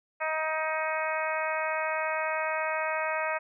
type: harmonic tone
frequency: 314.5 Hz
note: D#4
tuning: 19 cents sharp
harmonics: 2 / 3 / 4 / 5 / 6 / 7 / 8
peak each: -32 / -34 / -35 / -36 / -37 / -37 / -38 dBFS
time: 0.2-3.39 s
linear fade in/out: 20 ms
effects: none